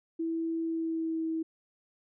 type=tone with pitch glide; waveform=sine; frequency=328.2 to 322.9 Hz; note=E4 to E4; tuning=-8 to -36 cents; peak=-29 dBFS; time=0.19-1.43 s; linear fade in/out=10 ms; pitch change=-28 cents; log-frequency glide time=0.62-1.25 s; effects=none